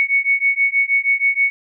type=beating tone pair; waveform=sine; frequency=2217 / 2223.3 Hz; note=C#7 / C#7; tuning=0 / +5 cents; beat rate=6.3 Hz; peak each=-17 dBFS; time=0-1.5 s; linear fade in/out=0 ms; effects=none